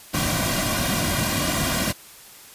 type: noise with comb filter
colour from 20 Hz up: pink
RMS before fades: -23 dBFS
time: 0.13-1.93 s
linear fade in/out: 20 ms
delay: 2.3 ms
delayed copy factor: -0.8
effects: white hiss -45 dBFS RMS until 2.54 s + resampled to 32000 Hz